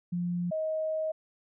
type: tone pair in turn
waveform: sine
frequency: 175.5 / 629.8 Hz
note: F3 / D#5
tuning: +9 / +21 cents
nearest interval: octave + minor seventh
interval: 2212 cents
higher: second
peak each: -28 dBFS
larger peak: neither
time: 0.12-0.51 / 0.51-1.12 s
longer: second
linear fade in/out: 10 ms
effects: none